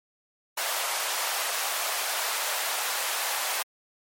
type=high-pass noise; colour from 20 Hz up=pink; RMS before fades=-29 dBFS; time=0.57-3.63 s; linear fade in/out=10 ms; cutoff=640 Hz; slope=24 dB/octave; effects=MP3 64 kbps